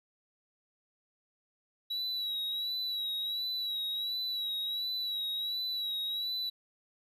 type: tone with vibrato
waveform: triangle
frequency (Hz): 3891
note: B7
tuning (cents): -27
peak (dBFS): -31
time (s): 1.9-6.5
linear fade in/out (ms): 10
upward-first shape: sine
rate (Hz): 1.4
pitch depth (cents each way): 47
effects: 12-bit